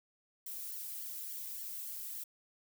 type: noise with flanger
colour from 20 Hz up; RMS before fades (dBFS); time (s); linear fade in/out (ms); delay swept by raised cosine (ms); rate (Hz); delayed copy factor
violet; -43; 0.46-2.24; 5; 0.78 to 2.18; 3.5; -0.75
effects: none